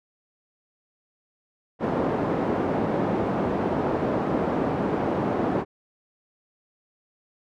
pink band-pass noise, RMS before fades -25 dBFS, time 1.79-5.65 s, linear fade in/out 50 ms, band 190 to 760 Hz, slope 12 dB/octave, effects none

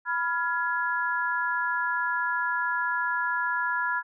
sine chord, F diminished, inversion second, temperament equal with one note detuned, 987.8 / 1396.9 / 1681.5 Hz, Cb6 / F6 / Ab6, 0 / 0 / +21 cents, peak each -29 dBFS, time 0.05-4.03 s, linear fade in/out 50 ms, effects none

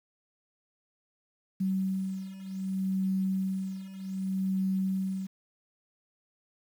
sine beating tone pair, 190 / 190.65 Hz, F#3 / G3, +46 / -48 cents, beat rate 0.65 Hz, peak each -33 / -30 dBFS, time 1.6-5.27 s, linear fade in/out 10 ms, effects 9-bit

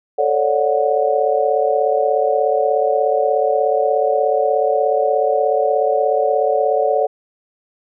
sine chord, D major seventh, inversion second, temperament just, 440.5 / 550.6 / 587.3 / 734.2 Hz, A4 / C#5 / D5 / F#5, +2 / -12 / 0 / -14 cents, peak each -19 dBFS, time 0.18-7.07 s, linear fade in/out 10 ms, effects none

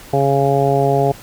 harmonic tone, 138.59 Hz, C#3, in tune, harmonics 1 / 2 / 3 / 4 / 5 / 6, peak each -18 / -24 / -17 / -21 / -17 / -24 dBFS, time 0.13-1.12 s, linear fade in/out 5 ms, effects pink hiss -39 dBFS RMS until 1.22 s

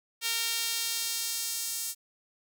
sawtooth tone with high-pass filter sweep, 460.6 Hz, A#4, 21 cents flat, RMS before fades -32 dBFS, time 0.21-1.95 s, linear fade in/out 50 ms, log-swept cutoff 3000 to 7100 Hz, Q 0.99, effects none

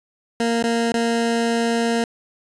20% pulse tone with dropouts, 232.1 Hz, A#3, 7 cents flat, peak -13 dBFS, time 0.4-2.04 s, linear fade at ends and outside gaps 2 ms, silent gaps 0.626-0.638 / 0.921-0.941 s, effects resampled to 22050 Hz

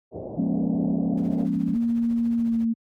white low-pass noise, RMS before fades -35 dBFS, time 0.11-1.48 s, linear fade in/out 50 ms, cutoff 690 Hz, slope 48 dB/octave
sine chord, Bb minor seventh, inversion second, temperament equal with one note detuned, 174.61 / 207.7 / 237.7 / 277.2 Hz, F3 / Ab3 / Bb3 / Db4, 0 / 0 / +34 / 0 cents, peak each -27 dBFS, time 0.37-1.75 s, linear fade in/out 10 ms
brown noise with tremolo, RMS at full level -37 dBFS, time 1.17-2.65 s, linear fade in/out 5 ms, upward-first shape triangle, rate 14 Hz, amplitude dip 80%
sine tone with pitch glide, 233.1 to 228.4 Hz, A#3 to A#3, 0 to -35 cents, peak -20 dBFS, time 1.73-2.74 s, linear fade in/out 20 ms, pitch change -35 cents, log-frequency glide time 2.38-2.58 s
effects high-pass 80 Hz 12 dB/octave

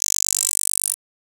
10% pulse tone with high-pass filter sweep, 49 Hz, G1, in tune, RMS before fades -21 dBFS, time 0-0.95 s, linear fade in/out 20 ms, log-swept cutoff 6400 to 9800 Hz, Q 6.2, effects 7-bit

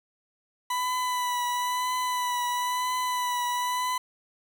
40% pulse tone with vibrato, 992 Hz, B5, 7 cents sharp, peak -25 dBFS, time 0.7-3.98 s, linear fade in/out 5 ms, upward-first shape triangle, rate 1 Hz, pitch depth 28 cents each way, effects 9-bit

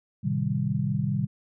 sine chord, A half-diminished seventh, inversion none, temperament equal, 110 / 130.81 / 155.56 / 196 Hz, A2 / C3 / Eb3 / G3, 0 / 0 / 0 / 0 cents, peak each -32 / -28 / -29 / -29 dBFS, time 0.23-1.27 s, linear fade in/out 20 ms, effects none

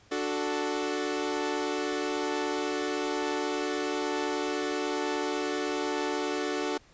sawtooth chord, D major, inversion none, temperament equal, 293.7 / 370 / 440 Hz, D4 / F#4 / A4, 0 / 0 / 0 cents, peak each -29 dBFS, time 0.11-6.78 s, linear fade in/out 10 ms, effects pink hiss -59 dBFS RMS until 6.93 s + resampled to 16000 Hz

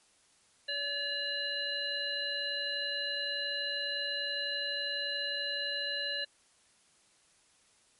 harmonic tone with a mistuned harmonic, 571 Hz, D5, 49 cents flat, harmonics 1 / 3 / 5 / 7, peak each -42 / -37 / -39 / -35 dBFS, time 0.68-6.25 s, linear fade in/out 10 ms, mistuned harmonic 7, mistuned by +16 cents, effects white hiss -66 dBFS RMS until 7.99 s + MP3 48 kbps

